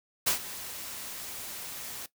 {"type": "noise with ADSR envelope", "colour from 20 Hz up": "white", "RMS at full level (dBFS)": -24, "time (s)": [0.26, 2.06], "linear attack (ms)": 13, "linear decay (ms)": 110, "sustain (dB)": -16, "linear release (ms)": 3, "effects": ["noise-tail reverb RT60 0.1 s tail -17 dB re dry"]}